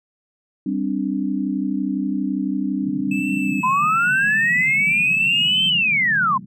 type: chord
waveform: sine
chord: G suspended fourth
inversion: none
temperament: equal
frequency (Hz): 196 / 261.6 / 293.7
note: G3 / C4 / D4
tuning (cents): 0 / 0 / 0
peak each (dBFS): -24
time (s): 0.66-3.61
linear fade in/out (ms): 5
type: band-pass noise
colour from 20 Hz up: white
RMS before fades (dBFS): -33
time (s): 2.82-6.46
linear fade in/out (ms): 10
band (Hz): 140 to 220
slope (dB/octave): 48
type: tone with vibrato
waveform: triangle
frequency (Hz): 2620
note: E7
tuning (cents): -11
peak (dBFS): -24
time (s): 3.11-5.7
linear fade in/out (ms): 5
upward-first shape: triangle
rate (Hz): 1.2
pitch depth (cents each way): 41
type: linear two-way sweep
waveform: sine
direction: up then down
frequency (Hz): 987.8 to 3134 to 987.8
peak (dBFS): -15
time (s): 3.63-6.38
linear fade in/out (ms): 10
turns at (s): 5.66
effects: none